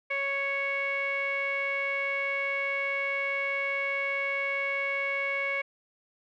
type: tone with low-pass filter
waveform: sawtooth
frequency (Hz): 554.4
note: C#5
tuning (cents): 0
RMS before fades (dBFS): -30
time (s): 0.1-5.62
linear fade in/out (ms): 10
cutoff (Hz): 2200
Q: 8.5
effects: none